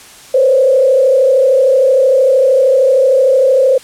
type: tone with frequency modulation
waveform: sine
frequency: 528 Hz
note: C5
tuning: 16 cents sharp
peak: -6 dBFS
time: 0.34-3.78 s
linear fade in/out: 5 ms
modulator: 33.1 Hz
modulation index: 0.96
effects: white hiss -37 dBFS RMS until 3.83 s + low-pass 10000 Hz 12 dB/octave